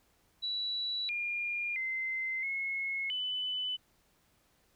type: tone with pitch steps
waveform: sine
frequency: 3934 / 2412 / 2070 / 2175 / 3003 Hz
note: B7 / D7 / C7 / C#7 / F#7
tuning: -7 / +46 / -19 / -33 / +25 cents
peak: -32 dBFS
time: 0.42-3.77 s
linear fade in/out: 20 ms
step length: 670 ms
effects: pink hiss -70 dBFS RMS until 4.75 s